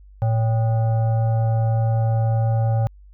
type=tone with frequency modulation; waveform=sine; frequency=113.2 Hz; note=A2; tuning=50 cents sharp; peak=-16 dBFS; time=0.22-2.87 s; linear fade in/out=0 ms; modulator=672 Hz; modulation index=0.42; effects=added 49 Hz sine -43 dBFS peak until 3.13 s